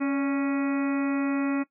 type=harmonic tone with a mistuned harmonic; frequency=276.8 Hz; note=C#4; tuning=2 cents flat; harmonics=1 / 2 / 3 / 4 / 5 / 6 / 7 / 8 / 9; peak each=-23 / -36 / -41 / -39 / -38 / -48 / -42 / -45 / -42 dBFS; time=0-1.64 s; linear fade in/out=20 ms; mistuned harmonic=2; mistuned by=+53 cents; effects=noise-tail reverb RT60 0.1 s tail -17 dB re dry